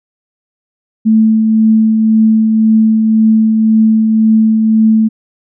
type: tone with tremolo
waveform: sine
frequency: 220 Hz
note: A3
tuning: in tune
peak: -4 dBFS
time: 1.05-5.09 s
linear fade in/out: 20 ms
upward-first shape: triangle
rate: 1.9 Hz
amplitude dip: 35%
effects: none